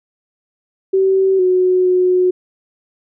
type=tone with pitch steps; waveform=sine; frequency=383.2 / 367.3 / 364.9 Hz; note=G4 / F#4 / F#4; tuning=-39 / -13 / -24 cents; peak=-10 dBFS; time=0.93-2.31 s; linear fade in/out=10 ms; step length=460 ms; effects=none